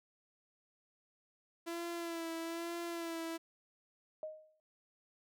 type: tone with vibrato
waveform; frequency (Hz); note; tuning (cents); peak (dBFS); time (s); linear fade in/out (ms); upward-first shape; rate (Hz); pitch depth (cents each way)
sawtooth; 335.3; E4; +30; -35; 1.66-3.38; 20; sine; 1.1; 34
type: tone with exponential decay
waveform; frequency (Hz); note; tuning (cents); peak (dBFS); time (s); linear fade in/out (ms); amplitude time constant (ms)
sine; 622.3; D#5; 0; -37; 4.23-4.6; 1; 79
effects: none